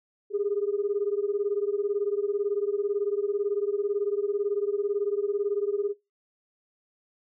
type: beating tone pair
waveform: sine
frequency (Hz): 400.2 / 418.2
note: G4 / G#4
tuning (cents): +36 / +12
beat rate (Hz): 18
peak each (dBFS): -27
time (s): 0.3-5.94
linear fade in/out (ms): 50
effects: noise-tail reverb RT60 0.2 s tail -18 dB re dry + tanh soft clip ceiling -17 dBFS